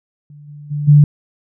sine tone with level steps, 146.83 Hz, D3, in tune, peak -36 / -32 / -18 / -4 dBFS, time 0.3-1.04 s, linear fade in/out 2 ms, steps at 0.47 / 0.7 / 0.87 s, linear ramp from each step 20 ms, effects none

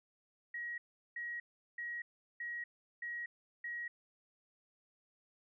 sine tone bursts, 1900 Hz, A#6, 33 cents sharp, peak -39 dBFS, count 6, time 0.54-3.88 s, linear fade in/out 5 ms, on 240 ms, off 380 ms, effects none

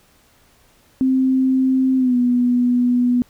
sine tone with pitch glide, 261.6 to 245.5 Hz, C4 to B3, 0 to -10 cents, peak -13 dBFS, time 1.01-3.22 s, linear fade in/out 0 ms, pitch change -110 cents, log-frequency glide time 1.97-2.16 s, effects pink hiss -55 dBFS RMS until 3.29 s

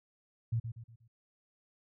sine tone with echo, 115 Hz, A#2, 23 cents flat, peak -28 dBFS, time 0.52-0.6 s, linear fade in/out 10 ms, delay 120 ms, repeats 4, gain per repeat -8 dB, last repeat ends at 1.08 s, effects none

